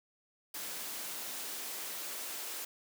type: noise with high-pass filter sweep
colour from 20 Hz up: white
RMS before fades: -41 dBFS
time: 0.54-2.65 s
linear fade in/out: 5 ms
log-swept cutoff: 210 to 370 Hz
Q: 0.93
effects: none